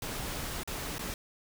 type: noise with dropouts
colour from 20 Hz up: pink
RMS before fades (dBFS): -37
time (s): 0.02-1.14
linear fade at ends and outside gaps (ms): 2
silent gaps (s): 0.634-0.675 / 0.983-0.992
effects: none